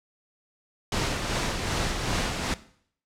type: noise with tremolo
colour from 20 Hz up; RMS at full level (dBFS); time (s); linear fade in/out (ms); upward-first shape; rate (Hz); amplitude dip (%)
pink; -26; 0.92-2.54; 2; sine; 2.6; 40
effects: noise-tail reverb RT60 0.6 s tail -17 dB re dry + low-pass 7000 Hz 12 dB/octave